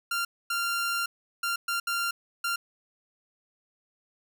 sawtooth tone bursts at uneven times, 1387 Hz, F6, 12 cents flat, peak -23 dBFS, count 6, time 0.11-0.25 / 0.5-1.06 / 1.43-1.56 / 1.68-1.8 / 1.87-2.11 / 2.44-2.56 s, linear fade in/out 5 ms, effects none

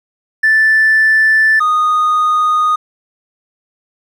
triangle tone pair in turn, 1760 / 1237 Hz, A6 / D#6, 0 / -10 cents, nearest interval tritone, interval 610 cents, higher first, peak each -4 / -7 dBFS, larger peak first, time 0.43-1.6 / 1.6-2.76 s, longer first, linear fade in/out 10 ms, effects tanh soft clip ceiling -4 dBFS

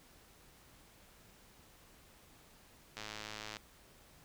click train, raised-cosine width 0.2 ms, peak -26 dBFS, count 65, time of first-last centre 2.97-3.568 s, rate 107 Hz, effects pink hiss -62 dBFS RMS until 4.24 s

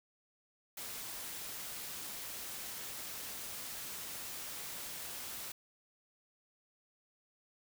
white noise, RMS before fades -44 dBFS, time 0.77-5.52 s, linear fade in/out 5 ms, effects none

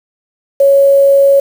sine tone with quantisation, 554.4 Hz, C#5, in tune, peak -4 dBFS, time 0.6-1.4 s, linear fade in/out 5 ms, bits 5, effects none

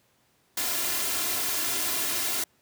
white noise with comb filter, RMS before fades -28 dBFS, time 0.57-2.44 s, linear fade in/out 5 ms, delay 2.9 ms, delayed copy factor +0.6, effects pink hiss -66 dBFS RMS until 2.61 s + high-pass 100 Hz 12 dB/octave

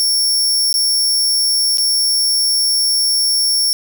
sawtooth tone with dropouts, 5470 Hz, F8, 37 cents flat, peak -10 dBFS, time 0-3.73 s, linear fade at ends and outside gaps 0 ms, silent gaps 0.728-0.741 / 1.773-1.782 s, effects none

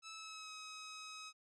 10% pulse tone with pitch glide, 1307 to 1272 Hz, E6 to D#6, -15 to +38 cents, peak -39 dBFS, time 0.02-1.33 s, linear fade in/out 50 ms, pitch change -47 cents, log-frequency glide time 0.14-0.52 s, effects low-pass 7000 Hz 12 dB/octave

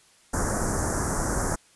pink band-stop noise, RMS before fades -26 dBFS, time 0.33-1.56 s, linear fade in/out 10 ms, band 1700 to 5900 Hz, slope 48 dB/octave, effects white hiss -58 dBFS RMS until 1.75 s + resampled to 24000 Hz

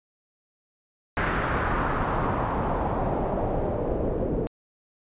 pink noise with low-pass filter sweep, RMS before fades -26 dBFS, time 1.17-4.47 s, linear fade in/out 0 ms, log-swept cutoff 1700 to 440 Hz, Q 2, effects resampled to 8000 Hz

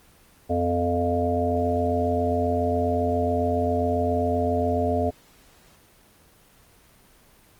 harmonic tone with a mistuned harmonic, 87.4 Hz, F2, 2 cents sharp, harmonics 1 / 3 / 5 / 7 / 8, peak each -27 / -27 / -27 / -27 / -27 dBFS, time 0.49-5.11 s, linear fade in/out 20 ms, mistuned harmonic 3, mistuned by -44 cents, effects pink hiss -55 dBFS RMS until 7.59 s + Opus 24 kbps

